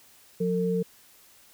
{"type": "tone pair together", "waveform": "sine", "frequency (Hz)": [178.86, 452.4], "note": ["F3", "A4"], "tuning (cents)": [42, 48], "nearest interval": "octave + major third", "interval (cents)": 1606, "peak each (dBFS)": -26, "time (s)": [0.4, 0.83], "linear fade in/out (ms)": 10, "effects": ["white hiss -56 dBFS RMS until 1.53 s"]}